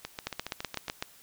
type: two click trains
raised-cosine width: 0.2 ms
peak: -18 / -14 dBFS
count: 7 / 7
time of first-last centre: 0.05-0.882 / 0.27-1.025 s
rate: 7.21 / 7.95 Hz
effects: white hiss -56 dBFS RMS until 1.22 s